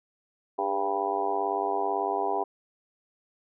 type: harmonic tone with a mistuned harmonic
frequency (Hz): 98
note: G2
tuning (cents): 0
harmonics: 3 / 4 / 5 / 6 / 7 / 8 / 9 / 10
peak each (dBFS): -40 / -31 / -38 / -42 / -32 / -30 / -37 / -33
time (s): 0.58-2.44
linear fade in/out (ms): 10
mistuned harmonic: 4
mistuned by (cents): +38
effects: none